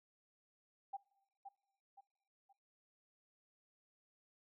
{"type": "tone with echo", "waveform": "sine", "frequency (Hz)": 790, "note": "G5", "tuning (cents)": 13, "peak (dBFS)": -40, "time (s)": [0.93, 0.97], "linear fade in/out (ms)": 10, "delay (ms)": 520, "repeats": 3, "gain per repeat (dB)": -8, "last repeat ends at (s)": 2.53, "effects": ["noise-tail reverb RT60 1.0 s tail -23 dB re dry"]}